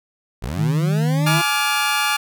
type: linear sweep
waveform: 20% pulse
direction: up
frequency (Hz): 49 to 349.2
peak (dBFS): -19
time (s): 0.42-1.42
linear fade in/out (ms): 10
type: tone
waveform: sine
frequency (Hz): 154.7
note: D#3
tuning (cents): -10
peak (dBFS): -16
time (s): 0.56-1.42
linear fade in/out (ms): 50
type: chord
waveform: 20% pulse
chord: D diminished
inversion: second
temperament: just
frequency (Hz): 845.8 / 1174.7 / 1409.6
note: Ab5 / D6 / F6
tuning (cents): +31 / 0 / +16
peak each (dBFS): -17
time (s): 1.26-2.17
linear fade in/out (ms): 10
effects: none